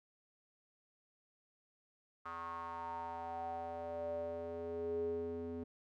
square tone with band-pass filter sweep, 83.9 Hz, E2, 31 cents sharp, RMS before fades -42 dBFS, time 2.25-5.64 s, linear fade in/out 10 ms, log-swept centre 1200 to 330 Hz, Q 7.3, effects none

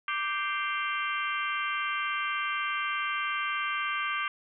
harmonic tone with a mistuned harmonic, 392 Hz, G4, in tune, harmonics 3 / 4 / 5 / 6 / 7 / 8, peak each -32 / -34 / -36 / -38 / -39 / -40 dBFS, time 0.08-4.28 s, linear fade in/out 2 ms, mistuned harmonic 5, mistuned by +110 cents, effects none

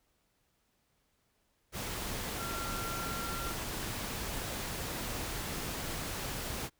sine tone in noise, 1371 Hz, F6, 32 cents flat, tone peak -40 dBFS, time 2.37-3.55 s, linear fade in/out 50 ms, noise pink, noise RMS -38 dBFS, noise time 1.72-6.7 s, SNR -5 dB, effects pink hiss -75 dBFS RMS until 6.79 s

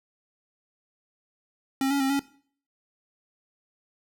square tone with pitch steps, 269.1 / 280.3 / 268.2 / 278.9 Hz, C4 / C#4 / C4 / C#4, +49 / +19 / +43 / +11 cents, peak -23 dBFS, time 1.81-2.194 s, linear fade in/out 2 ms, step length 96 ms, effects noise-tail reverb RT60 0.5 s tail -19 dB re dry

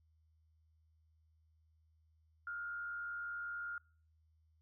sine tone with frequency modulation, 1410 Hz, F6, 16 cents sharp, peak -40 dBFS, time 2.47-3.78 s, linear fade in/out 2 ms, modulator 85.3 Hz, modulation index 0.46, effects noise-tail reverb RT60 0.5 s tail -26 dB re dry + added 79 Hz sine -69 dBFS peak until 4.61 s

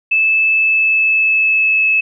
sine tone with pitch glide, 2621 to 2598 Hz, E7 to E7, -11 to -26 cents, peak -10 dBFS, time 0.11-2.01 s, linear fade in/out 10 ms, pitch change -15 cents, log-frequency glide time 0.54-1.87 s, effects none

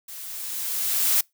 blue noise with level ramp, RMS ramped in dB -39 to -19 dBFS, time 0.08-1.21 s, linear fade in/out 5 ms, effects noise-tail reverb RT60 0.2 s tail -26 dB re dry

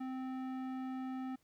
square tone with low-pass filter, 260 Hz, C4, 11 cents flat, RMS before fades -41 dBFS, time 0-1.36 s, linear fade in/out 10 ms, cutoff 1600 Hz, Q 0.65, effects pink hiss -75 dBFS RMS until 1.43 s

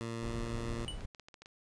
15% pulse tone with pitch glide, 115.3 to 116.24 Hz, A#2 to A#2, -19 to -4 cents, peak -31 dBFS, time 0.01-0.85 s, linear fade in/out 0 ms, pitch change +15 cents, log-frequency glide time 0.18-0.36 s
brown noise, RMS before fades -41 dBFS, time 0.22-1.06 s, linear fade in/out 10 ms
square tone with exponential decay, 2960 Hz, F#7, in tune, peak -35 dBFS, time 0.88-1.02 s, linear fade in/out 0 ms, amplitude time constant 29 ms
clicks, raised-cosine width 0.2 ms, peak -34 dBFS, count 7, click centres 1.008 / 1.148 / 1.197 / 1.285 / 1.342 / 1.42 / 1.459 s
effects resampled to 22050 Hz

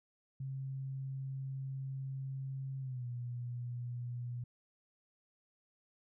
sine tone with pitch glide, 134.2 to 121.65 Hz, C3 to B2, +44 to -26 cents, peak -38 dBFS, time 0.4-4.44 s, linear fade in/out 5 ms, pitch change -170 cents, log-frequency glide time 2.8-3.06 s, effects none

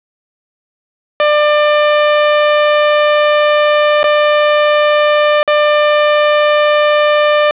sawtooth tone with dropouts, 596 Hz, D5, 25 cents sharp, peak -4 dBFS, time 1.2-7.51 s, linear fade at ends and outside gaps 1 ms, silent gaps 4.031-4.041 / 5.43-5.477 s, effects resampled to 8000 Hz + 7-bit

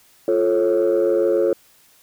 sine chord, F augmented, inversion none, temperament just, 349.2 / 436.5 / 545.7 Hz, F4 / A4 / C#5, 0 / -14 / -27 cents, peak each -18 dBFS, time 0.28-1.53 s, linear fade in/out 2 ms, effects tanh soft clip ceiling -10 dBFS + white hiss -54 dBFS RMS until 2.02 s

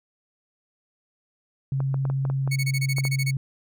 sine tone with vibrato, 135.3 Hz, C#3, 42 cents flat, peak -22 dBFS, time 1.72-3.37 s, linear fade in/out 2 ms, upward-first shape triangle, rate 18 Hz, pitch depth 12 cents each way
clicks, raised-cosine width 1 ms, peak -20 dBFS, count 9, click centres 1.804 / 1.943 / 2.053 / 2.1 / 2.252 / 2.3 / 2.476 / 2.984 / 3.052 s
sawtooth tone bursts, 2215 Hz, C#7, 2 cents flat, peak -23 dBFS, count 11, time 2.51-3.311 s, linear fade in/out 10 ms, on 51 ms, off 24 ms
effects none

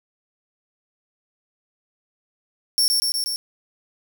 sawtooth tone with echo, 5460 Hz, F8, 40 cents flat, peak -13 dBFS, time 2.78-2.88 s, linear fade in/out 0 ms, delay 120 ms, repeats 4, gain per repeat -2 dB, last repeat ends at 3.36 s, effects none

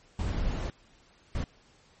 brown noise bursts at uneven times, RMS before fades -30 dBFS, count 2, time 0.19-0.7 / 1.35-1.44 s, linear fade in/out 2 ms, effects pink hiss -61 dBFS RMS until 2 s + MP3 32 kbps

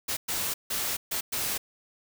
white noise bursts at uneven times, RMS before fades -30 dBFS, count 5, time 0.08-0.17 / 0.28-0.54 / 0.7-0.97 / 1.11-1.21 / 1.32-1.58 s, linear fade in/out 10 ms, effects none

